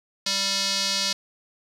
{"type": "tone with band-pass filter", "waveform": "square", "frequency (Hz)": 196, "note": "G3", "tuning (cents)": 0, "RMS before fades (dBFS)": -25, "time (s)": [0.26, 1.13], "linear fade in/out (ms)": 5, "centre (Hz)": 4700, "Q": 2.8, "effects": []}